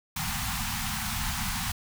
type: band-stop noise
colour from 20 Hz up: pink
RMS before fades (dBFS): -31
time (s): 0.16-1.72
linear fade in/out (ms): 5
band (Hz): 240 to 730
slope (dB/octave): 96
effects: none